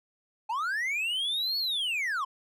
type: linear two-way sweep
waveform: triangle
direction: up then down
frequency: 830.6 to 4435 to 997 Hz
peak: -26 dBFS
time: 0.49-2.25 s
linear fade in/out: 10 ms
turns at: 1.58 s
effects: none